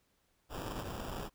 pink noise with sample-and-hold, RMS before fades -41 dBFS, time 0.49-1.3 s, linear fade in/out 50 ms, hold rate 2100 Hz, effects pink hiss -75 dBFS RMS until 1.34 s

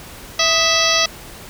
harmonic tone with a mistuned harmonic, 658 Hz, E5, 3 cents flat, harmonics 1 / 2 / 3 / 4 / 5 / 6 / 7 / 8 / 9, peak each -22 / -22 / -22 / -22 / -22 / -22 / -22 / -22 / -22 dBFS, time 0.39-1.06 s, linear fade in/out 5 ms, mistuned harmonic 2, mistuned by -80 cents, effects pink hiss -37 dBFS RMS until 1.49 s

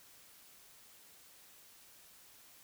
silence, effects white hiss -60 dBFS RMS until 2.63 s

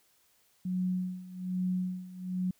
sine tone with tremolo, 183.2 Hz, F#3, 17 cents flat, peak -27 dBFS, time 0.65-2.51 s, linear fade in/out 5 ms, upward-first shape sine, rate 1.2 Hz, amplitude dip 85%, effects white hiss -68 dBFS RMS until 2.59 s

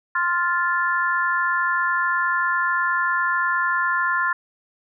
sine chord, F major, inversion second, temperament just, 1047.7 / 1396.9 / 1746.1 Hz, C6 / F6 / A6, +2 / 0 / -14 cents, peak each -23 dBFS, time 0.15-4.33 s, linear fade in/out 5 ms, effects none

